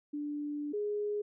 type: tone pair in turn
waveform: sine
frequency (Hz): 293.7 / 415.4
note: D4 / G#4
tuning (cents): 0 / 0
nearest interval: tritone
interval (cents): 600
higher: second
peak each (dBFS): -34 / -31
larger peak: second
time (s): 0.13-0.73 / 0.73-1.22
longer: first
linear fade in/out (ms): 10
effects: none